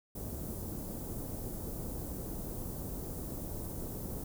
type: band-stop noise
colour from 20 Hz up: pink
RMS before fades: -40 dBFS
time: 0.15-4.24 s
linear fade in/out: 5 ms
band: 480 to 13000 Hz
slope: 12 dB/octave
effects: none